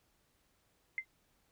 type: tone with exponential decay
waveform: sine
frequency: 2078 Hz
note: C7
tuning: 12 cents flat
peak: -29 dBFS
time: 0.98-1.05 s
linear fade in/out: 1 ms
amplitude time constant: 15 ms
effects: pink hiss -74 dBFS RMS until 1.51 s